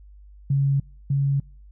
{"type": "tone pair in turn", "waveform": "sine", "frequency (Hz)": [138.59, 139.11], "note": ["C#3", "C#3"], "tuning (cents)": [0, 6], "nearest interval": "unison", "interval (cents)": 6, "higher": "second", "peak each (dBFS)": [-17, -18], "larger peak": "first", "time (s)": [[0.5, 0.8], [1.1, 1.4]], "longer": "neither", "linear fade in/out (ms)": 5, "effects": ["noise-tail reverb RT60 0.5 s tail -26 dB re dry", "added 50 Hz sine -44 dBFS peak until 1.71 s"]}